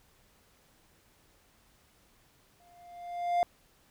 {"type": "tone with exponential growth", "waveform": "triangle", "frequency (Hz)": 700, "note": "F5", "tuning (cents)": 4, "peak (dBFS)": -20, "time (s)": [2.6, 3.43], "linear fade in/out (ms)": 0, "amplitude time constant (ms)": 180, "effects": ["pink hiss -65 dBFS RMS until 3.9 s"]}